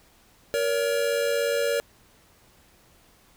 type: tone pair together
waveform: square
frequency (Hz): 469.2 / 566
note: A#4 / C#5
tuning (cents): +11 / +36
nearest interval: minor third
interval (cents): 325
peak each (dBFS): -26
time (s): 0.54-1.8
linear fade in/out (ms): 0
effects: pink hiss -58 dBFS RMS until 3.36 s